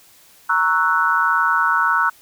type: chord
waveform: sine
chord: F# dominant seventh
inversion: first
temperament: equal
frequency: 932.3 / 1108.7 / 1318.5 / 1480 Hz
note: A#5 / C#6 / E6 / F#6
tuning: 0 / 0 / 0 / 0 cents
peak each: -22 / -22 / -19 / -18 dBFS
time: 0.49-2.1 s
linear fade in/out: 10 ms
effects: white hiss -50 dBFS RMS until 2.21 s